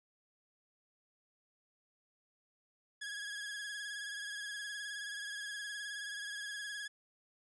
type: tone with vibrato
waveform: sawtooth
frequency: 1661.2 Hz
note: G#6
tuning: in tune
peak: -37 dBFS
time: 3.01-6.88 s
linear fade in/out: 10 ms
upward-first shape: sine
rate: 19 Hz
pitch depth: 43 cents each way
effects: resampled to 24000 Hz